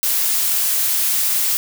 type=noise; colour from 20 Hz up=blue; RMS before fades=-18 dBFS; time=0.03-1.57 s; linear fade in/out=0 ms; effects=none